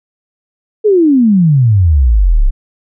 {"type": "exponential sweep", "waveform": "sine", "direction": "down", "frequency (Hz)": [442.3, 30.27], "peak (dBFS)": -5, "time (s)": [0.84, 2.51], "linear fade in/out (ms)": 20, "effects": []}